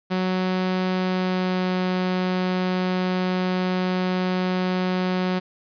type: tone with pitch glide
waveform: sawtooth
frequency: 185 to 183.62 Hz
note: F#3 to F#3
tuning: 0 to -13 cents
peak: -17 dBFS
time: 0.1-5.4 s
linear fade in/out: 20 ms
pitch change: -13 cents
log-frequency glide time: 0.92-1.74 s
effects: resampled to 11025 Hz + 9-bit